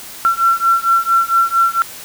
sine beating tone pair, 1354 / 1358.4 Hz, E6 / F6, +46 / -48 cents, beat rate 4.4 Hz, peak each -14 dBFS, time 0.25-1.82 s, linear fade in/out 0 ms, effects white hiss -33 dBFS RMS until 2.04 s

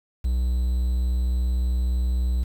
triangle tone with quantisation, 61.74 Hz, B1, in tune, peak -18 dBFS, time 0.24-2.44 s, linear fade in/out 10 ms, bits 8, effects none

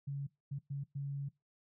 sine tone bursts at uneven times, 140.1 Hz, C#3, 19 cents sharp, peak -36 dBFS, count 4, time 0.07-0.27 / 0.51-0.59 / 0.7-0.84 / 0.95-1.29 s, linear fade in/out 10 ms, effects noise-tail reverb RT60 0.2 s tail -21 dB re dry

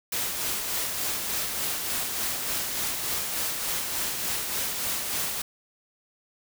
white noise with tremolo, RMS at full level -28 dBFS, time 0.12-5.42 s, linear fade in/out 5 ms, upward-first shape sine, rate 3.4 Hz, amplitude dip 35%, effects none

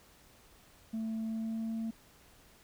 sine tone with pitch glide, 222.4 to 225 Hz, A3 to A3, +19 to +39 cents, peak -31 dBFS, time 0.93-1.91 s, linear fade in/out 10 ms, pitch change +20 cents, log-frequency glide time 1.26-1.73 s, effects tanh soft clip ceiling -32 dBFS + pink hiss -61 dBFS RMS until 2.63 s

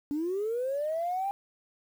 sine linear sweep, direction up, 280.8 to 805 Hz, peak -27 dBFS, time 0.11-1.31 s, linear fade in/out 0 ms, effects tanh soft clip ceiling -24 dBFS + 9-bit

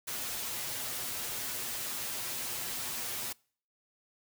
white noise with comb filter, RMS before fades -37 dBFS, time 0.07-3.33 s, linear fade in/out 10 ms, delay 8.2 ms, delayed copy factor +0.65, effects noise-tail reverb RT60 0.5 s tail -26 dB re dry

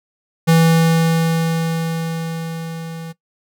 square tone with level ramp, 164.2 Hz, E3, 6 cents flat, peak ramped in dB -9 to -29 dBFS, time 0.47-3.13 s, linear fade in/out 20 ms, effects noise-tail reverb RT60 0.1 s tail -19 dB re dry

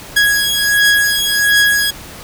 sawtooth beating tone pair, 1659 / 1660.4 Hz, G#6 / G#6, -2 / -1 cents, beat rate 1.4 Hz, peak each -10 dBFS, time 0.16-1.91 s, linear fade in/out 10 ms, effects pink hiss -33 dBFS RMS until 2.23 s

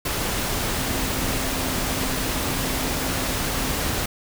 sine tone in noise, 261.2 Hz, C4, 3 cents flat, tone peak -33 dBFS, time 0.75-3.76 s, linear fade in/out 5 ms, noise pink, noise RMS -25 dBFS, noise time 0.05-4.06 s, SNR -11 dB, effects none

